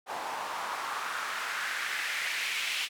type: noise with band-pass filter sweep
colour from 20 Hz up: white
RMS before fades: -34 dBFS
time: 0.06-2.89 s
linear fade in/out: 50 ms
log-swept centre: 800 to 2700 Hz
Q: 2.4
effects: none